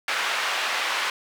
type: band-pass noise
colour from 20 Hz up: white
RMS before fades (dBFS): -26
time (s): 0.08-1.1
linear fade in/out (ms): 2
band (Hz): 840 to 2500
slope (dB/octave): 12
effects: none